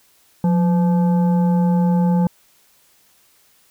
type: tone with frequency modulation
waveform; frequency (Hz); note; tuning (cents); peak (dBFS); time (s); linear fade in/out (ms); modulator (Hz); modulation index
sine; 177.9; F3; +32; -13; 0.44-2.27; 2; 685; 0.42
effects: white hiss -56 dBFS RMS until 3.7 s